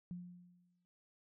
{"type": "tone with exponential decay", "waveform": "sine", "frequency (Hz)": 177.4, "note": "F3", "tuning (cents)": 27, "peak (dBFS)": -40, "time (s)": [0.11, 0.85], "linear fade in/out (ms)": 0, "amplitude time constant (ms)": 160, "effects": ["noise-tail reverb RT60 0.6 s tail -22 dB re dry"]}